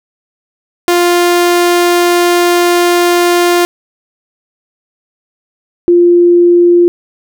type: tone pair in turn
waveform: sawtooth / sine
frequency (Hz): 350.1 / 348.6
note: F4 / F4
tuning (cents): +4 / -3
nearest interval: unison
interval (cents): 7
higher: first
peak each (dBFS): -3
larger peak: neither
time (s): 0.88-3.65 / 5.88-6.88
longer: first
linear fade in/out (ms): 0
effects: none